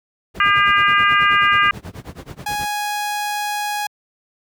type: noise with tremolo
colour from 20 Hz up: brown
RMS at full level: -25 dBFS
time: 0.34-2.66 s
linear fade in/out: 20 ms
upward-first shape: sine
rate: 9.3 Hz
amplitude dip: 95%
type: harmonic tone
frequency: 403.4 Hz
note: G4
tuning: 50 cents sharp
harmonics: 3 / 4 / 5 / 6 / 7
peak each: -15 / -17 / -20 / -23 / -23 dBFS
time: 0.4-1.71 s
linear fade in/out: 2 ms
type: tone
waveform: sawtooth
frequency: 830.6 Hz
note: G#5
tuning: in tune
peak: -17 dBFS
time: 2.46-3.87 s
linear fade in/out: 5 ms
effects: high-pass 100 Hz 12 dB/octave